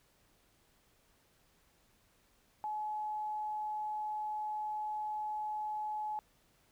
sine tone, 851 Hz, G#5, 42 cents sharp, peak -35 dBFS, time 2.64-6.19 s, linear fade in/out 0 ms, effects pink hiss -70 dBFS RMS until 6.71 s

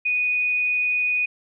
sine tone, 2478 Hz, D#7, 8 cents flat, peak -19 dBFS, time 0.05-1.26 s, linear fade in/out 10 ms, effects none

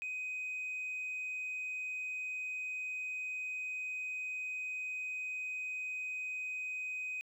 sine tone, 2509 Hz, D#7, 14 cents sharp, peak -35 dBFS, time 0.02-7.21 s, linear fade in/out 0 ms, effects tanh soft clip ceiling -35 dBFS + 12-bit

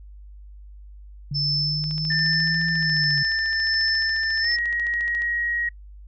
sine linear two-way sweep, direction up then down, 142.6 to 166.3 to 142.6 Hz, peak -25 dBFS, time 1.31-3.23 s, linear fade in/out 5 ms, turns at 2.69 s
sine tone with tremolo, 5274 Hz, E8, in tune, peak -21 dBFS, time 1.34-4.57 s, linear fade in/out 20 ms, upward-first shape sine, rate 1.3 Hz, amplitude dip 55%
click train, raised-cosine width 0.2 ms, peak -24 dBFS, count 49, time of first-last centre 1.84-5.22 s, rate 14.2 Hz
sine tone with pitch glide, 1788 to 1894.3 Hz, A6 to A#6, +27 to +27 cents, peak -22 dBFS, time 2.1-5.69 s, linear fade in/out 5 ms, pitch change +100 cents, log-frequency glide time 4.41-4.49 s
effects noise-tail reverb RT60 0.1 s tail -26 dB re dry + added 50 Hz sine -40 dBFS peak until 6.07 s

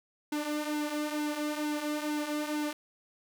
sawtooth tone with flanger, 299.2 Hz, D4, 32 cents sharp, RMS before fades -33 dBFS, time 0.32-2.73 s, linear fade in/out 5 ms, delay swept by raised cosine 1.6 to 4.6 ms, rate 2.2 Hz, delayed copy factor -0.6, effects none

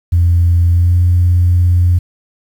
sine tone with pitch glide, 86.1 to 88.27 Hz, F2 to F2, -24 to +19 cents, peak -6 dBFS, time 0.12-1.99 s, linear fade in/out 10 ms, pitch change +43 cents, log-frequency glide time 0.71-0.96 s, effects tanh soft clip ceiling -3 dBFS + 7-bit

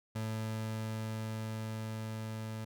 30% pulse tone with level ramp, 110 Hz, A2, in tune, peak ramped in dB -32 to -36 dBFS, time 0.15-2.65 s, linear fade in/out 10 ms, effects none

